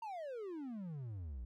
triangle exponential sweep, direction down, 932.3 to 55.9 Hz, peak -40 dBFS, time 0.02-1.45 s, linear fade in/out 5 ms, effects none

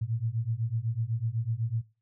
sine beating tone pair, 110 / 118 Hz, A2 / A#2, 0 / +22 cents, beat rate 8 Hz, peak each -31 dBFS, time 0.01-1.82 s, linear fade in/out 10 ms, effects noise-tail reverb RT60 0.3 s tail -17 dB re dry

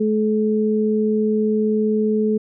sine tone pair together, 214.6 / 429.6 Hz, A3 / A4, -43 / -41 cents, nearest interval octave, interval 1202 cents, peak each -18 / -19 dBFS, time 0-2.38 s, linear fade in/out 10 ms, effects none

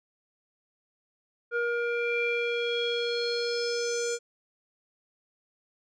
square tone with low-pass filter sweep, 473.6 Hz, A#4, 27 cents sharp, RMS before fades -29 dBFS, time 1.51-4.19 s, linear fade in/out 50 ms, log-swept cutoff 1600 to 7100 Hz, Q 5.4, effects none

